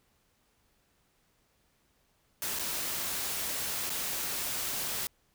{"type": "noise with dropouts", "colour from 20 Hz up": "white", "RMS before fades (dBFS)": -34, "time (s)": [2.42, 5.07], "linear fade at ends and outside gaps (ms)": 0, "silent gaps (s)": [[2.588, 2.595], [3.895, 3.902]], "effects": ["pink hiss -71 dBFS RMS until 5.34 s"]}